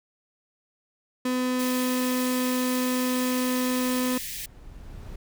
35% pulse tone, 252.7 Hz, B3, 40 cents sharp, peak -22 dBFS, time 1.25-4.18 s, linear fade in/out 5 ms
white high-pass noise, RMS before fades -35 dBFS, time 1.59-4.46 s, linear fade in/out 5 ms, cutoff 1700 Hz, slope 96 dB/octave
brown noise with exponential growth, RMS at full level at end -38 dBFS, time 2.3-5.16 s, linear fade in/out 5 ms, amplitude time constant 620 ms
effects none

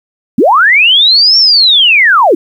sine linear two-way sweep, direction up then down, 185 to 5530 to 281.2 Hz, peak -3 dBFS, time 0.38-2.35 s, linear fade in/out 5 ms, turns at 1.38 s, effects 7-bit

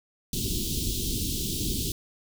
pink band-stop noise, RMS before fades -29 dBFS, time 0.33-1.92 s, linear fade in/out 2 ms, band 390 to 3100 Hz, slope 48 dB/octave, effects none

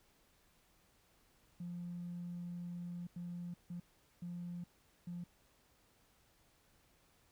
triangle tone bursts at uneven times, 174.61 Hz, F3, in tune, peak -38 dBFS, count 5, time 1.6-3.07 / 3.16-3.54 / 3.7-3.8 / 4.22-4.64 / 5.07-5.24 s, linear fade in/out 5 ms, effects tanh soft clip ceiling -39 dBFS + pink hiss -71 dBFS RMS until 7.31 s

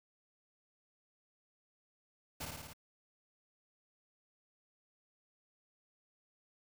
pink noise with echo, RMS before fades -42 dBFS, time 2.4-2.46 s, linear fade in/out 10 ms, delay 55 ms, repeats 5, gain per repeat -2 dB, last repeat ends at 2.735 s, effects none

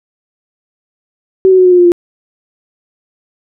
sine tone with pitch steps, 379.2 / 373.8 / 368.4 / 363.1 / 357.9 / 352.8 / 347.7 Hz, F#4 / F#4 / F#4 / F#4 / F4 / F4 / F4, +43 / +18 / -7 / -33 / +42 / +18 / -8 cents, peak -3 dBFS, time 1.45-1.919 s, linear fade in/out 0 ms, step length 67 ms, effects none

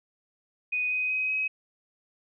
sine tone with pitch steps, 2489 / 2506 / 2524 / 2541 Hz, D#7 / D#7 / D#7 / D#7, 0 / +12 / +24 / +36 cents, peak -25 dBFS, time 0.72-1.48 s, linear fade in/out 10 ms, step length 190 ms, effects none

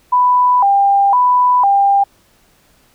sine tone with vibrato, 889 Hz, A5, 18 cents sharp, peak -8 dBFS, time 0.12-2.04 s, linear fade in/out 10 ms, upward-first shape square, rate 0.99 Hz, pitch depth 190 cents each way, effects pink hiss -53 dBFS RMS until 2.94 s

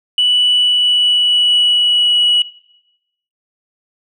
sine tone with pitch glide, 2960 to 2929 Hz, F#7 to F#7, 0 to -18 cents, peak -8 dBFS, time 0.18-2.42 s, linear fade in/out 2 ms, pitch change -18 cents, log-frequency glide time 0.54-2.16 s, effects noise-tail reverb RT60 0.9 s tail -20 dB re dry + tanh soft clip ceiling -6 dBFS

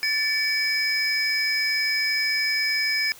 triangle tone cluster, 1755 / 2277 / 5090 Hz, A6 / C#7 / D#8, -5 / +46 / +39 cents, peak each -25 / -23 / -23 dBFS, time 0.03-3.12 s, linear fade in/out 0 ms, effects tanh soft clip ceiling -13 dBFS + white hiss -47 dBFS RMS until 3.19 s

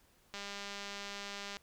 click train, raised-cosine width 0.2 ms, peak -26 dBFS, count 248, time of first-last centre 0.34-1.569 s, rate 201 Hz, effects pink hiss -68 dBFS RMS until 1.62 s

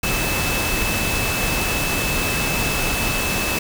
sine tone in noise, 2614 Hz, E7, 15 cents flat, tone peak -25 dBFS, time 0.03-3.59 s, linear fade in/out 5 ms, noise pink, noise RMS -22 dBFS, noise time 0.03-3.59 s, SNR -6 dB, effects none

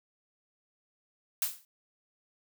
blue noise with exponential decay, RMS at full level -26 dBFS, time 1.42-1.65 s, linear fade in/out 1 ms, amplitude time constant 48 ms, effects none

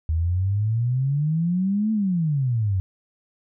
sine exponential two-way sweep, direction up then down, 77.78 to 222 to 91.2 Hz, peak -19 dBFS, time 0.09-2.8 s, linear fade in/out 0 ms, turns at 1.92 s, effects none

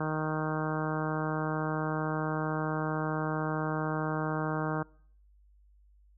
harmonic tone, 155.56 Hz, D#3, in tune, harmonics 1 / 2 / 3 / 4 / 5 / 6 / 7 / 8 / 9 / 10, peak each -33 / -36 / -38 / -39 / -40 / -41 / -41 / -42 / -43 / -43 dBFS, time 0-4.83 s, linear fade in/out 5 ms, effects noise-tail reverb RT60 0.6 s tail -25 dB re dry + added 50 Hz sine -58 dBFS peak until 6.17 s

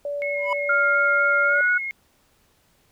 sine tone, 576 Hz, D5, 34 cents flat, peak -25 dBFS, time 0.05-1.61 s, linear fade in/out 2 ms
sine tone with vibrato, 2168 Hz, C#7, 39 cents flat, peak -26 dBFS, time 0.22-1.91 s, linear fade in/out 0 ms, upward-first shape square, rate 4.1 Hz, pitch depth 11 cents each way
triangle tone with exponential growth, 989 Hz, B5, 2 cents sharp, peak -17 dBFS, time 0.36-0.53 s, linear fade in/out 2 ms, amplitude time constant 36 ms
sine tone with pitch glide, 1400 to 1462 Hz, F6 to F#6, +4 to -21 cents, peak -17 dBFS, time 0.69-1.78 s, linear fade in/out 5 ms, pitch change +75 cents, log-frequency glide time 1.47-1.62 s
effects pink hiss -62 dBFS RMS until 2.91 s

